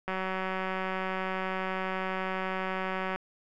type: click train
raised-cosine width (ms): 0.5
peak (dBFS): -18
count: 580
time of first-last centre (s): 0.08-3.16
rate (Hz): 188
effects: none